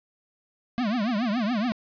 square tone with vibrato, 226 Hz, A3, 47 cents sharp, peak -24 dBFS, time 0.78-1.72 s, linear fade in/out 0 ms, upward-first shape triangle, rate 7.1 Hz, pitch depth 260 cents each way, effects resampled to 11025 Hz + 9-bit

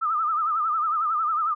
sine tone with vibrato, 1263 Hz, D#6, 26 cents sharp, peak -21 dBFS, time 0.01-1.55 s, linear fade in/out 20 ms, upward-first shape sine, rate 11 Hz, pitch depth 100 cents each way, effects none

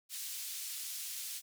white band-pass noise, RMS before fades -42 dBFS, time 0.09-1.42 s, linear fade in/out 50 ms, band 3100 to 15000 Hz, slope 12 dB/octave, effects none

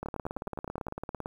two click trains, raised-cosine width 1 ms, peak -21 / -22 dBFS, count 23 / 9, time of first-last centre 0.03-1.259 / 0.06-0.884 s, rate 17.9 / 9.71 Hz, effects 9-bit

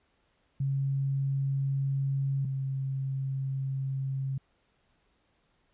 sine tone pair in turn, 136.9 / 134.7 Hz, C#3 / C#3, -21 / -49 cents, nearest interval unison, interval 28 cents, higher first, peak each -26 / -29 dBFS, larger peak first, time 0.6-2.45 / 2.45-4.38 s, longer second, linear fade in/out 5 ms, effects pink hiss -71 dBFS RMS until 5.73 s + resampled to 8000 Hz

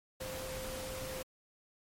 sine tone in noise, 520 Hz, C5, 11 cents flat, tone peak -42 dBFS, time 0.2-1.23 s, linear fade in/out 10 ms, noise pink, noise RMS -43 dBFS, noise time 0.2-1.23 s, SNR -2 dB, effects MP3 64 kbps

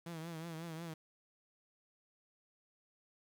sawtooth tone with vibrato, 164.5 Hz, E3, 3 cents flat, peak -39 dBFS, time 0.06-0.94 s, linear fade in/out 5 ms, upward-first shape triangle, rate 5.5 Hz, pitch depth 86 cents each way, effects 11-bit

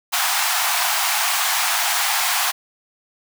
pink high-pass noise, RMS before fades -20 dBFS, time 0.12-2.52 s, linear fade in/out 20 ms, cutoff 690 Hz, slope 96 dB/octave, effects none

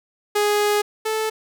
sawtooth tone pair in turn, 415.3 / 437.5 Hz, G#4 / A4, 0 / -10 cents, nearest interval minor second, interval 90 cents, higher second, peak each -13 / -17 dBFS, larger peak first, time 0.35-0.82 / 1.05-1.3 s, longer first, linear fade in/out 10 ms, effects none

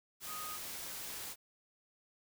sine tone in noise, 1244.5 Hz, D#6, in tune, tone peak -44 dBFS, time 0.26-0.59 s, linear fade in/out 50 ms, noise white, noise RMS -44 dBFS, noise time 0.2-1.36 s, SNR -3 dB, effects none

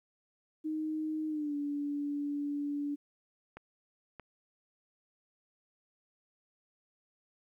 sine tone with pitch glide, 311.1 to 288.6 Hz, D#4 to D4, 0 to -30 cents, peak -32 dBFS, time 0.64-2.96 s, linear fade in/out 20 ms, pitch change -130 cents, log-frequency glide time 1.28-1.55 s
clicks, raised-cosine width 0.5 ms, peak -31 dBFS, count 2, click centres 3.57 / 4.197 s
effects 12-bit

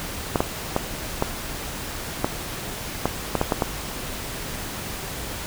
clicks, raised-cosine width 1 ms, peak -5 dBFS, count 10, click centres 0.358 / 0.405 / 0.764 / 1.224 / 2.245 / 3.056 / 3.353 / 3.414 / 3.522 / 3.622 s, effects pink hiss -32 dBFS RMS until 5.46 s

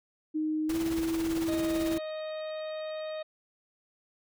sine tone with pitch glide, 310 to 327.7 Hz, D#4 to E4, -6 to -10 cents, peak -27 dBFS, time 0.34-1.99 s, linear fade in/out 20 ms, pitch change +96 cents, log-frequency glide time 0.67-0.74 s
pink noise with tremolo, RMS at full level -37 dBFS, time 0.69-1.98 s, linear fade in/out 5 ms, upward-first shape triangle, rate 18 Hz, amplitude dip 65%
harmonic tone, 622.3 Hz, D#5, in tune, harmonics 1 / 2 / 3 / 4 / 5 / 6 / 7, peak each -34 / -48 / -50 / -52 / -57 / -49 / -57 dBFS, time 1.48-3.23 s, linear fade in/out 10 ms
effects none

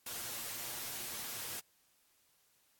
white noise with comb filter, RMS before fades -42 dBFS, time 0.06-1.6 s, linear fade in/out 5 ms, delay 8.5 ms, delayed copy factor +0.55, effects white hiss -72 dBFS RMS until 2.79 s + AAC 64 kbps

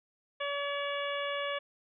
harmonic tone, 569 Hz, C#5, 45 cents sharp, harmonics 1 / 2 / 3 / 4 / 5 / 6, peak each -35 / -38 / -40 / -41 / -42 / -43 dBFS, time 0.4-1.59 s, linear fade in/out 10 ms, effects none

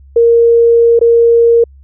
sine tone with dropouts, 466.2 Hz, A#4, in tune, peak -4 dBFS, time 0.16-1.64 s, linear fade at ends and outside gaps 5 ms, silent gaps 0.992-1.012 s, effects added 68 Hz sine -36 dBFS peak until 1.83 s

